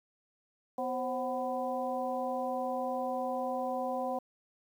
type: harmonic tone with a mistuned harmonic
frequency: 250.1 Hz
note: B3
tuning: 22 cents sharp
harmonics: 1 / 2 / 3 / 4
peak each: -39 / -35 / -35 / -41 dBFS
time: 0.78-4.19 s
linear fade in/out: 5 ms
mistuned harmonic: 2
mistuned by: +90 cents
effects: 10-bit